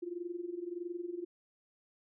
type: tone with amplitude modulation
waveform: sine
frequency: 349.2 Hz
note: F4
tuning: in tune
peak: -34 dBFS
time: 0.02-1.25 s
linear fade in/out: 10 ms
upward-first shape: sine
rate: 21.6 Hz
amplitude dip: 80%
effects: none